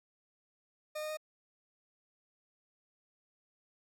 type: tone with pitch steps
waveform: 40% pulse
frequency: 610 / 613.9 / 617.8 Hz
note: D#5 / D#5 / D#5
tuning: -34 / -23 / -12 cents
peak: -36 dBFS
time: 0.95-1.172 s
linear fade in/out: 10 ms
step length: 74 ms
effects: none